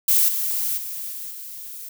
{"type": "noise with level steps", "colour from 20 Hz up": "violet", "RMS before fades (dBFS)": [-17, -24, -31, -33, -36], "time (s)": [0.08, 1.89], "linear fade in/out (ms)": 5, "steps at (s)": [0.28, 0.77, 1.11, 1.3], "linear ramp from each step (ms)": 10, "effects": []}